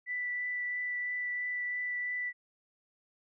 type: tone with vibrato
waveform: sine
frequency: 1975.5 Hz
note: B6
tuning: in tune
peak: -32 dBFS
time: 0.06-2.33 s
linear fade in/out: 50 ms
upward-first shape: triangle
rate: 3 Hz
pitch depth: 9 cents each way
effects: none